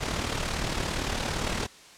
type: noise with amplitude modulation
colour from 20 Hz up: pink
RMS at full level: -27 dBFS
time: 0-1.67 s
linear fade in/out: 20 ms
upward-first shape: sine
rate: 37.5 Hz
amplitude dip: 55%
effects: white hiss -50 dBFS RMS until 1.97 s + low-pass 7000 Hz 12 dB/octave